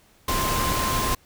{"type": "tone in noise", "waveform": "sine", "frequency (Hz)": 1046.5, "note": "C6", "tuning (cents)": 0, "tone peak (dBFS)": -26, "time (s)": [0.28, 1.15], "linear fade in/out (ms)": 5, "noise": "pink", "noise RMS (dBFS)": -25, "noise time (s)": [0.28, 1.15], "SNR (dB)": -4, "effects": ["pink hiss -58 dBFS RMS until 1.25 s"]}